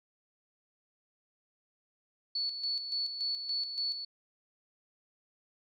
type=tone with tremolo; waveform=sine; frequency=4435 Hz; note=C#8; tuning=in tune; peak=-30 dBFS; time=2.35-4.05 s; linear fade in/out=5 ms; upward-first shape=square; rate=3.5 Hz; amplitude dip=55%; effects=none